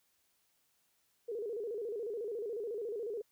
sine tone with vibrato, 440 Hz, A4, in tune, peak -36 dBFS, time 1.28-3.22 s, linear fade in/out 10 ms, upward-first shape square, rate 14 Hz, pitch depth 120 cents each way, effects white hiss -75 dBFS RMS until 3.31 s

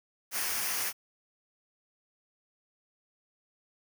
white noise with comb filter, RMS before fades -32 dBFS, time 0.31-0.93 s, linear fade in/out 50 ms, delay 0.26 ms, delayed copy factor -0.5, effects none

